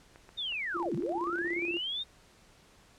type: clicks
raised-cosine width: 0.5 ms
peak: -36 dBFS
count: 8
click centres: 0.159 / 0.291 / 0.523 / 0.826 / 1.023 / 1.273 / 1.382 / 1.458 s
type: linear two-way sweep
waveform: sine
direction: down then up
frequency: 3727 to 123.47 to 3727 Hz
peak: -32 dBFS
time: 0.37-2.04 s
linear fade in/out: 20 ms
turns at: 0.95 s
type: tone with tremolo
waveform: sine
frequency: 343.6 Hz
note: F4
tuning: 28 cents flat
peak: -31 dBFS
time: 0.74-1.79 s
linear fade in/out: 20 ms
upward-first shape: square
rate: 17 Hz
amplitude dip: 60%
effects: pink hiss -60 dBFS RMS until 2.98 s + low-pass 9000 Hz 12 dB/octave